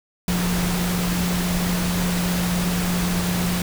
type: tone in noise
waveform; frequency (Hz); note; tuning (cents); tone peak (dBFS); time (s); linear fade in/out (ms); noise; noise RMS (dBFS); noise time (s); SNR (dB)
sine; 177.6; F3; +29; -21; 0.28-3.62; 2; pink; -26; 0.28-3.62; +2
effects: none